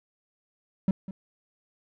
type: tone with echo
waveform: triangle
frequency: 191 Hz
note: G3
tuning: 45 cents flat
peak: -17 dBFS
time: 0.88-0.91 s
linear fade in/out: 2 ms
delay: 200 ms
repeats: 1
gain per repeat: -15 dB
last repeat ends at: 1.11 s
effects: none